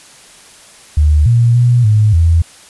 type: tone with pitch steps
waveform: sine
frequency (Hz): 75.3 / 118.1 / 121.5 / 106.9 / 83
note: D2 / A#2 / B2 / A2 / E2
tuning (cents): +44 / +23 / -28 / -49 / +12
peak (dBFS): -6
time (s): 0.97-2.42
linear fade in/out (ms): 5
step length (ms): 290
effects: white hiss -40 dBFS RMS until 2.69 s + resampled to 24000 Hz